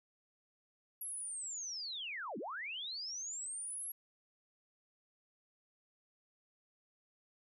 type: linear two-way sweep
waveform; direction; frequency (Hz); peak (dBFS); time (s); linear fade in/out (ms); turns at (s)
sine; down then up; 11440 to 185 to 11440; -40; 1.01-3.92; 5; 2.38
effects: none